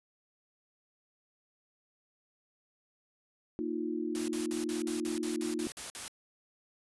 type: chord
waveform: sine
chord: Bb suspended fourth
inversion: none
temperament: equal with one note detuned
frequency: 233.1 / 311.1 / 351.9 Hz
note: Bb3 / Eb4 / F4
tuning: 0 / 0 / +13 cents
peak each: -38 / -35 / -36 dBFS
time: 3.59-5.67 s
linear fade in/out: 0 ms
type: noise bursts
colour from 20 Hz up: white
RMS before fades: -41 dBFS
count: 11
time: 4.15-6.08 s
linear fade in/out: 0 ms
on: 130 ms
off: 50 ms
effects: resampled to 24000 Hz